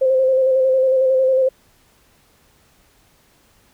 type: tone with vibrato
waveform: sine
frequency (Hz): 523.3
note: C5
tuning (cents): 0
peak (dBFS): -12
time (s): 0.01-1.49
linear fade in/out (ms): 10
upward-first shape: square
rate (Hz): 11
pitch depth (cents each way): 23
effects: pink hiss -56 dBFS RMS until 3.73 s